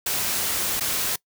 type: noise with dropouts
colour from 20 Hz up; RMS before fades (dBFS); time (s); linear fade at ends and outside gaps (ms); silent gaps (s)
white; -25; 0.06-1.16; 5; 0.798-0.807
effects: noise-tail reverb RT60 0.1 s tail -23 dB re dry